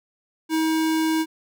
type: tone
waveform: square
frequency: 318.8 Hz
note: D#4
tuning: 42 cents sharp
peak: -20 dBFS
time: 0.49-1.26 s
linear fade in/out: 50 ms
effects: none